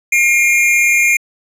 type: tone pair together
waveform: square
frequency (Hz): 2138 / 2400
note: C7 / D7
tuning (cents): +37 / +37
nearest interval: major second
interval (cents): 200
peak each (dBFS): -14 / -12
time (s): 0.12-1.17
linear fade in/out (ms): 5
effects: low-pass 11000 Hz 12 dB/octave